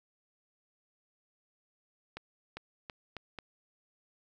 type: accelerating click train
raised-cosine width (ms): 0.3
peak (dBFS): -25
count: 5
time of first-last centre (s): 2.17-3.388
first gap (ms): 400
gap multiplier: 0.82
effects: none